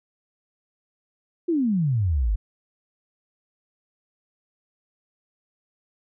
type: exponential sweep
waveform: sine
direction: down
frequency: 359.9 to 46.38 Hz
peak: -19 dBFS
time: 1.48-2.36 s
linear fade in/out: 10 ms
effects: none